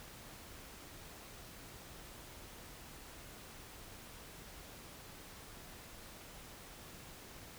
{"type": "silence", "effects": ["pink hiss -53 dBFS RMS until 7.58 s"]}